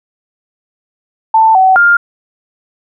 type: tone with pitch steps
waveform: sine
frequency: 887 / 756 / 1404 Hz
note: A5 / F#5 / F6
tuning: +14 / +37 / +9 cents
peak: -4 dBFS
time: 1.34-1.97 s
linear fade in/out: 5 ms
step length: 210 ms
effects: none